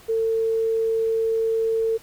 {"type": "tone", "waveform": "sine", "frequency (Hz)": 450, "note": "A4", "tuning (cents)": 39, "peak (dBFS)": -19, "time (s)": [0.08, 1.98], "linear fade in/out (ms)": 20, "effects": ["pink hiss -49 dBFS RMS until 2.02 s"]}